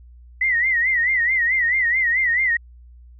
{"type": "tone with vibrato", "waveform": "sine", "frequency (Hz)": 1975.5, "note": "B6", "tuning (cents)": 0, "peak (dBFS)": -16, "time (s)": [0.41, 2.57], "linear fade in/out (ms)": 5, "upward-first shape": "sine", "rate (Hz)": 4.6, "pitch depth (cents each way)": 120, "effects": ["added 60 Hz sine -42 dBFS peak until 3.19 s"]}